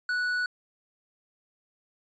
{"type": "tone with hard clipping", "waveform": "sine", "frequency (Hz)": 1476, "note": "F#6", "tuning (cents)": -5, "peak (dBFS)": -27, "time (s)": [0.09, 0.46], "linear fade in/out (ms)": 2, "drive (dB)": 6, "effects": ["resampled to 16000 Hz"]}